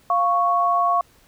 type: tone pair together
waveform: sine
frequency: 698.5 / 1108.8 Hz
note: F5 / C#6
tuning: 0 / 0 cents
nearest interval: minor sixth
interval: 800 cents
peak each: -20 / -18 dBFS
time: 0.1-1.01 s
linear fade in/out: 2 ms
effects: pink hiss -56 dBFS RMS until 1.27 s